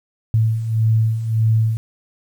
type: beating tone pair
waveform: sine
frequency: 110 / 111.7 Hz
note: A2 / A2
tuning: 0 / +27 cents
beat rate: 1.7 Hz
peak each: -21 / -15 dBFS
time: 0.34-1.77 s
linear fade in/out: 0 ms
effects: 8-bit